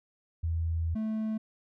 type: tone pair in turn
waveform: sine / triangle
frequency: 82.41 / 218.4 Hz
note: E2 / A3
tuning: 0 / -13 cents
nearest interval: octave + perfect fourth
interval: 1687 cents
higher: second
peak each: -27 dBFS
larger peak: neither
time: 0.43-0.95 / 0.95-1.38 s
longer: first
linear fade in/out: 10 ms
effects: none

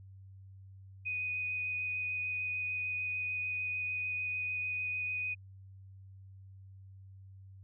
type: tone with vibrato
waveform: sine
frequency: 2489 Hz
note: D#7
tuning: in tune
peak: -33 dBFS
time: 1.05-5.35 s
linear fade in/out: 20 ms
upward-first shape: sine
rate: 6.7 Hz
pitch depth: 9 cents each way
effects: added 96 Hz sine -50 dBFS peak until 7.63 s

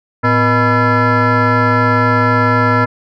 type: tone with frequency modulation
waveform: sine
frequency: 620 Hz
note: D#5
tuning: 6 cents flat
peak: -7 dBFS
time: 0.23-2.86 s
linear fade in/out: 20 ms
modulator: 366 Hz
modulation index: 2.9
effects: tanh soft clip ceiling -7 dBFS

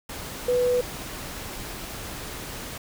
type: tone in noise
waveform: sine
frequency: 493.9 Hz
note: B4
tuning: in tune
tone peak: -19 dBFS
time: 0.48-0.81 s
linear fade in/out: 5 ms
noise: pink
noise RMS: -36 dBFS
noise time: 0.09-2.78 s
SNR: +14 dB
effects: none

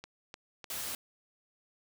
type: click train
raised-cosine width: 0.2 ms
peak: -27 dBFS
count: 4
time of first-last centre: 0.04-0.944 s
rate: 3.32 Hz
type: noise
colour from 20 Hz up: white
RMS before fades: -38 dBFS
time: 0.7-0.95 s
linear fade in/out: 2 ms
effects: none

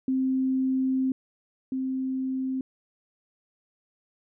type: tone pair in turn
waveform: sine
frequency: 262 / 262 Hz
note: C4 / C4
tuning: +2 / +2 cents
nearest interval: unison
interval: 0 cents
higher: neither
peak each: -22 / -26 dBFS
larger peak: first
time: 0.08-1.12 / 1.72-2.61 s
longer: first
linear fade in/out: 2 ms
effects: none

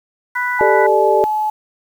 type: harmonic tone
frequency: 493.9 Hz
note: B4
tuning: in tune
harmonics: 2 / 3 / 4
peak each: -21 / -21 / -21 dBFS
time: 0.35-0.87 s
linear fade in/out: 10 ms
type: tone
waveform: sine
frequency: 856 Hz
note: A5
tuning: 48 cents flat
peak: -15 dBFS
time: 0.59-1.5 s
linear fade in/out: 5 ms
type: chord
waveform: sine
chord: G suspended second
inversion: none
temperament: equal with one note detuned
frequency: 392 / 440 / 595.5 Hz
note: G4 / A4 / D5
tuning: 0 / 0 / +24 cents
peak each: -16 dBFS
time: 0.61-1.24 s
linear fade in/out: 0 ms
effects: 7-bit

